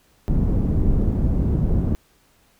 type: low-pass noise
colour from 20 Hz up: pink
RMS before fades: -19 dBFS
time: 0.28-1.95 s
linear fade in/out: 0 ms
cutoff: 240 Hz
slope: 12 dB/octave
effects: pink hiss -59 dBFS RMS until 2.59 s